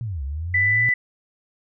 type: linear two-way sweep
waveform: sine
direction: down then up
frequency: 123.5 to 65.1 to 121.6 Hz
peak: -25 dBFS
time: 0.01-0.89 s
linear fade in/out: 0 ms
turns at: 0.23 s
type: tone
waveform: sine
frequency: 1989 Hz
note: B6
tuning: 12 cents sharp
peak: -16 dBFS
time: 0.54-0.94 s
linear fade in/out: 5 ms
effects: none